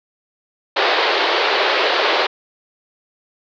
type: band-pass noise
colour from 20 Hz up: pink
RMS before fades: -17 dBFS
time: 0.76-2.27 s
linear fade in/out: 10 ms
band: 370 to 4500 Hz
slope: 48 dB/octave
effects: none